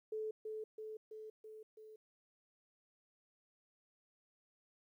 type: tone with echo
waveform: sine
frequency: 434.1 Hz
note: A4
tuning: 23 cents flat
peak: -38 dBFS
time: 0.12-0.31 s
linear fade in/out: 5 ms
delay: 330 ms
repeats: 5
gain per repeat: -3 dB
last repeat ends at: 1.96 s
effects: 13-bit